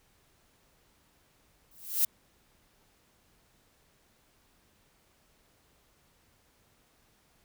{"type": "noise with exponential growth", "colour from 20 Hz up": "violet", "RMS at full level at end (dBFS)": -22, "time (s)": [1.71, 2.05], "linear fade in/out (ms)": 5, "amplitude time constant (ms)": 73, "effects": ["pink hiss -67 dBFS RMS until 7.44 s"]}